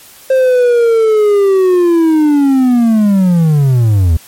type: linear sweep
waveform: triangle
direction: down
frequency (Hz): 530 to 76.6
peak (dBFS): -4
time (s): 0.3-4.17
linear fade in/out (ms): 5
effects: white hiss -38 dBFS RMS until 4.27 s + MP3 64 kbps